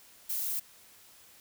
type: noise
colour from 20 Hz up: violet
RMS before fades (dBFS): -33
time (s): 0.29-0.6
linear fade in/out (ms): 10
effects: white hiss -57 dBFS RMS until 1.4 s